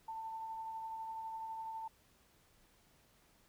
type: tone with tremolo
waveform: sine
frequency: 892 Hz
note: A5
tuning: 23 cents sharp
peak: -40 dBFS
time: 0.08-1.88 s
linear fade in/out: 5 ms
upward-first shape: sine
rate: 12 Hz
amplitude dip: 25%
effects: pink hiss -69 dBFS RMS until 3.48 s